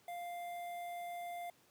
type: tone with notch filter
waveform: square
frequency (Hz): 698.5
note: F5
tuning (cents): 0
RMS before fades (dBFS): -44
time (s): 0.08-1.5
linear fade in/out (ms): 2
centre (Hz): 5300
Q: 0.63
effects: pink hiss -68 dBFS RMS until 1.7 s + high-pass 150 Hz 12 dB/octave